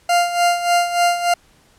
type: tone with tremolo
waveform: 40% pulse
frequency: 698.5 Hz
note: F5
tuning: in tune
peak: -11 dBFS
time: 0.09-1.34 s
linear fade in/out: 5 ms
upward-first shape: sine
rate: 3.4 Hz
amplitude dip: 70%
effects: pink hiss -54 dBFS RMS until 1.78 s + low-pass 11000 Hz 12 dB/octave